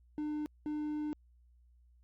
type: tone bursts at uneven times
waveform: triangle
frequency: 300.8 Hz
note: D4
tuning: 42 cents sharp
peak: -32 dBFS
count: 2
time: 0.18-0.46 / 0.66-1.13 s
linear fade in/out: 0 ms
effects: added 60 Hz sine -61 dBFS peak until 2.03 s + Opus 48 kbps